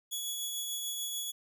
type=tone with tremolo; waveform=15% pulse; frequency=3380 Hz; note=G#7; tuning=30 cents sharp; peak=-26 dBFS; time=0.11-1.32 s; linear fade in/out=20 ms; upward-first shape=triangle; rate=6.8 Hz; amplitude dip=30%; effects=none